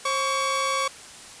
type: tone pair together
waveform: sawtooth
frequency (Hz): 534 / 1128.2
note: C5 / C#6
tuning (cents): +35 / +30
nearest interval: octave + minor second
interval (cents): 1295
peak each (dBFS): -25 / -20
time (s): 0.05-0.88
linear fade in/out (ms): 5
effects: white hiss -43 dBFS RMS until 1.4 s + resampled to 22050 Hz